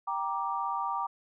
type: chord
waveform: sine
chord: G minor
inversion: none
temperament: just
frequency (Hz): 784 / 940.8 / 1176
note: G5 / Bb5 / D6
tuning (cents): 0 / +16 / +2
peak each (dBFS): -35 / -33 / -33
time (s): 0.07-1.07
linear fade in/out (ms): 10
effects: none